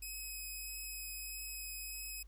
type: tone with vibrato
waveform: 5% pulse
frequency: 2544 Hz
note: D#7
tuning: 38 cents sharp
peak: -34 dBFS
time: 0.02-2.23 s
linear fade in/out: 5 ms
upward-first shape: triangle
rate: 1.6 Hz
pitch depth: 9 cents each way
effects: added 50 Hz sine -52 dBFS peak until 2.27 s + pink hiss -74 dBFS RMS until 2.27 s

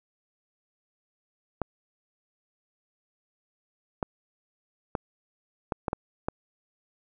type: clicks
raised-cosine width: 1 ms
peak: -13 dBFS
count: 7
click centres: 1.617 / 4.028 / 4.952 / 5.722 / 5.882 / 5.931 / 6.285 s
effects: none

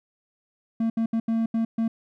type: tone bursts at uneven times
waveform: triangle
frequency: 226.5 Hz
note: A#3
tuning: 50 cents flat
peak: -19 dBFS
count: 6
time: 0.8-0.9 / 0.97-1.06 / 1.13-1.2 / 1.28-1.46 / 1.54-1.65 / 1.78-1.88 s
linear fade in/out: 5 ms
effects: none

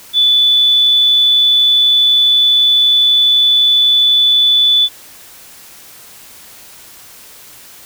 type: tone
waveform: sine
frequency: 3476 Hz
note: A7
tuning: 22 cents flat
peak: -7 dBFS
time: 0.13-4.89 s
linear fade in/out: 50 ms
effects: white hiss -38 dBFS RMS until 7.85 s

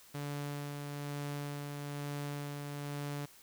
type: tone with tremolo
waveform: sawtooth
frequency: 144.3 Hz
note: D3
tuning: 30 cents flat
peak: -33 dBFS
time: 0.14-3.26 s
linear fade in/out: 10 ms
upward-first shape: sine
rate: 1.1 Hz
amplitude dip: 30%
effects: white hiss -59 dBFS RMS until 3.42 s

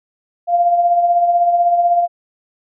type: tone with tremolo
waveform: sine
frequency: 696 Hz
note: F5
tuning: 6 cents flat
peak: -8 dBFS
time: 0.47-2.08 s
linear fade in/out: 50 ms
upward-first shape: triangle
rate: 16 Hz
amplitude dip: 55%
effects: none

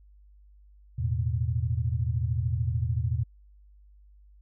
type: chord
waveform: sine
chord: E suspended fourth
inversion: none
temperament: equal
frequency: 82.41 / 110 / 123.47 Hz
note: E2 / A2 / B2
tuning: 0 / 0 / 0 cents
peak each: -29 dBFS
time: 0.98-3.24 s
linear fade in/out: 10 ms
effects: added 50 Hz sine -52 dBFS peak until 4.41 s

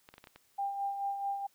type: clicks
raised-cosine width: 0.3 ms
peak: -34 dBFS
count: 6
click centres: 0.089 / 0.14 / 0.181 / 0.241 / 0.272 / 0.36 s
type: tone with tremolo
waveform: sine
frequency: 796 Hz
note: G5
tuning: 26 cents sharp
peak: -30 dBFS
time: 0.58-1.47 s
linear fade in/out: 10 ms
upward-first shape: sine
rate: 4.6 Hz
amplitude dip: 50%
effects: white hiss -69 dBFS RMS until 1.54 s

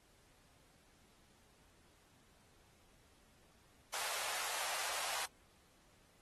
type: high-pass noise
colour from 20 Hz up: pink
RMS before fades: -41 dBFS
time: 3.93-5.26 s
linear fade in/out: 10 ms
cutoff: 640 Hz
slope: 24 dB/octave
effects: pink hiss -69 dBFS RMS until 6.21 s + AAC 32 kbps

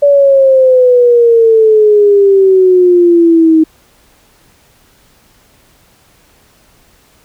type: exponential sweep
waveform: sine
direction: down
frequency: 576 to 314.9 Hz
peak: -3 dBFS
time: 0.02-3.64 s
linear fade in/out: 10 ms
effects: pink hiss -48 dBFS RMS until 7.24 s

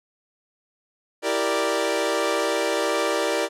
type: chord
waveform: sawtooth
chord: E half-diminished seventh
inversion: none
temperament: equal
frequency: 329.6 / 392 / 466.2 / 587.3 Hz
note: E4 / G4 / Bb4 / D5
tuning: 0 / 0 / 0 / 0 cents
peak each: -25 / -24 / -23 / -21 dBFS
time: 1.22-3.49 s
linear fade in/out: 50 ms
effects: low-pass 10000 Hz 12 dB/octave

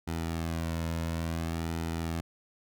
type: tone with flanger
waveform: sawtooth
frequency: 82.41 Hz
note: E2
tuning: in tune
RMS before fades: -33 dBFS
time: 0.07-2.21 s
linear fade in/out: 10 ms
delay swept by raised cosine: 1.8 to 2.58 ms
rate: 0.57 Hz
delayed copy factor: -0.55
effects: none

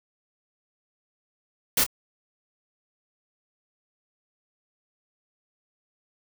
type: noise with echo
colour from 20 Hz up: white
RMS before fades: -21 dBFS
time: 1.77-1.84 s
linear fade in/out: 5 ms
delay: 25 ms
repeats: 1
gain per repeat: -11 dB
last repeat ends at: 1.865 s
effects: none

